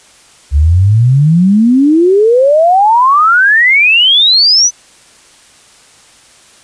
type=exponential sweep; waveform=sine; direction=up; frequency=68.2 to 6130 Hz; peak=-4 dBFS; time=0.51-4.71 s; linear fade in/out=50 ms; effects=white hiss -42 dBFS RMS until 6.63 s + resampled to 22050 Hz